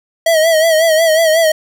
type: tone with vibrato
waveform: square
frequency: 644 Hz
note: E5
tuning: 41 cents flat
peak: -9 dBFS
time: 0.26-1.52 s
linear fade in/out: 5 ms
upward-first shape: sine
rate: 5.5 Hz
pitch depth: 64 cents each way
effects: none